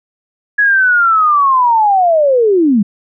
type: linear sweep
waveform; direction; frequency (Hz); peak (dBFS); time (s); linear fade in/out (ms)
sine; down; 1688 to 189.9; -7; 0.58-2.83; 10
effects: none